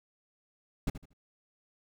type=noise with echo; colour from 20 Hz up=brown; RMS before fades=-27 dBFS; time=0.87-0.9 s; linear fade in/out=5 ms; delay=78 ms; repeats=3; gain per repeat=-12 dB; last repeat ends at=1.134 s; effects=none